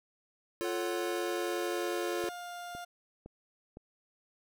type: chord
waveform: square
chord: F augmented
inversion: none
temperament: equal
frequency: 349.2 / 440 / 554.4 Hz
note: F4 / A4 / C#5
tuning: 0 / 0 / 0 cents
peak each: -35 / -39 / -40 dBFS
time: 0.61-2.29 s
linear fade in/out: 0 ms
type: tone with pitch glide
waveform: 30% pulse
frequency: 740 to 702.9 Hz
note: F#5 to F5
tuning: 0 to +11 cents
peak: -38 dBFS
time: 0.64-2.85 s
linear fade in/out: 10 ms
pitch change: -89 cents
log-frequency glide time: 0.8-2.52 s
type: click train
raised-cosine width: 2 ms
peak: -33 dBFS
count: 4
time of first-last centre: 2.24-3.771 s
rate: 1.96 Hz
effects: none